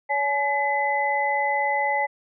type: tone cluster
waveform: sine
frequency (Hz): 566 / 848 / 2016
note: C#5 / G#5 / B6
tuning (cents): +36 / +36 / +35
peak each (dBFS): -28 / -23 / -25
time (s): 0.09-2.07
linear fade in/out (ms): 20
effects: none